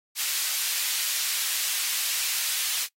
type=high-pass noise; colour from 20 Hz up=pink; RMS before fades=-28 dBFS; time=0.15-2.88 s; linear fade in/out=50 ms; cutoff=2900 Hz; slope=12 dB/octave; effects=noise-tail reverb RT60 0.1 s tail -21 dB re dry + AAC 48 kbps